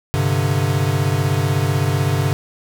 square chord, G suspended fourth, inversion none, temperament equal with one note detuned, 99.25 / 130.81 / 146.83 Hz, G2 / C3 / D3, +22 / 0 / 0 cents, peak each -21 dBFS, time 0.14-2.33 s, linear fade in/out 0 ms, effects none

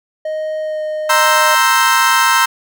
triangle tone with pitch glide, 622.3 to 616.2 Hz, D#5 to D#5, 0 to -17 cents, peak -16 dBFS, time 0.25-1.55 s, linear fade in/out 5 ms, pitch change -17 cents, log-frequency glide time 0.6-0.82 s
35% pulse chord, C dominant seventh, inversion third, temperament equal, 932.3 / 1046.5 / 1318.5 / 1568 Hz, Bb5 / C6 / E6 / G6, 0 / 0 / 0 / 0 cents, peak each -14 dBFS, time 1.09-2.46 s, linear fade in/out 10 ms
effects none

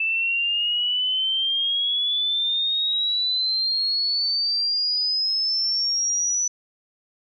sine exponential sweep, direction up, 2637 to 5970 Hz, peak -20 dBFS, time 0-6.48 s, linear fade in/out 5 ms, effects none

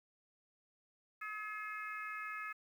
harmonic tone, 425.6 Hz, G#4, 42 cents sharp, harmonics 3 / 4 / 5 / 6, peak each -44 / -46 / -48 / -50 dBFS, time 1.21-2.53 s, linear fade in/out 10 ms, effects 11-bit

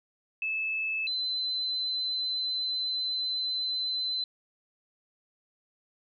sine tone pair in turn, 2612 / 4046 Hz, E7 / B7, -17 / +41 cents, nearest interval minor sixth, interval 758 cents, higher second, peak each -28 dBFS, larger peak neither, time 0.42-1.07 / 1.07-4.24 s, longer second, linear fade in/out 2 ms, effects none

